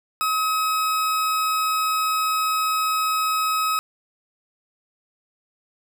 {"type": "tone", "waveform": "40% pulse", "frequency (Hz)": 1275, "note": "D#6", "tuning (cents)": 42, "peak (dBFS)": -19, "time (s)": [0.21, 3.79], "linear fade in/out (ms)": 0, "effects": []}